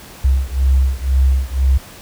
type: beating tone pair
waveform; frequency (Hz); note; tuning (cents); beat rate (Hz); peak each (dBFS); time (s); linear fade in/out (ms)
sine; 65.41 / 67.41; C2 / C#2; 0 / -48; 2; -14 / -15; 0.24-1.78; 10
effects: pink hiss -38 dBFS RMS until 2.01 s